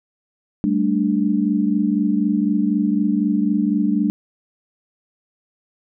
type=chord; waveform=sine; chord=G suspended second; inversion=none; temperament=equal; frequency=196 / 220 / 293.7 Hz; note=G3 / A3 / D4; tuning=0 / 0 / 0 cents; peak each=-20 dBFS; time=0.64-4.1 s; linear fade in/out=0 ms; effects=none